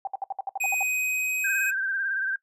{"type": "tone bursts", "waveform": "sine", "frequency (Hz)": 780, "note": "G5", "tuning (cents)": -9, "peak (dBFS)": -26, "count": 10, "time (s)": [0.05, 0.828], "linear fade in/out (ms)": 2, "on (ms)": 22, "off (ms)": 62}
{"type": "tone with pitch glide", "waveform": "square", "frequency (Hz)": [2504, 2526], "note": ["D#7", "D#7"], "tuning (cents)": [10, 26], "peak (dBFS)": -25, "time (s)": [0.6, 1.71], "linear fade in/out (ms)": 10, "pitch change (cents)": 16, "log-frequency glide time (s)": [0.71, 1.58]}
{"type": "tone with vibrato", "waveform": "sine", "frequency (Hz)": 1572, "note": "G6", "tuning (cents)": 4, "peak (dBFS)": -25, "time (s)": [1.44, 2.36], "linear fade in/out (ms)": 5, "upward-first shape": "sine", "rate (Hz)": 18, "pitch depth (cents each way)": 51}
{"effects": ["noise-tail reverb RT60 0.1 s tail -17 dB re dry", "resampled to 32000 Hz"]}